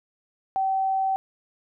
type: tone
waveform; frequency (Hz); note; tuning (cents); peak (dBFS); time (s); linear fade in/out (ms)
sine; 769; G5; -33; -21; 0.56-1.16; 0
effects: none